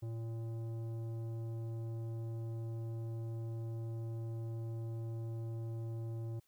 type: tone with tanh clipping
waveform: sine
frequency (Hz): 114.1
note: A#2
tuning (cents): -37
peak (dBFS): -40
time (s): 0.02-6.4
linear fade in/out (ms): 10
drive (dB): 12
effects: white hiss -75 dBFS RMS until 6.47 s